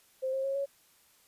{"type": "tone with pitch steps", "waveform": "sine", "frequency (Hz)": [523.3, 534, 544.9, 556], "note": ["C5", "C5", "C#5", "C#5"], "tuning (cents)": [0, 35, -30, 5], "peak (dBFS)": -29, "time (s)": [0.22, 0.66], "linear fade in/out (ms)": 20, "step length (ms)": 110, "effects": ["white hiss -64 dBFS RMS until 1.27 s", "resampled to 32000 Hz"]}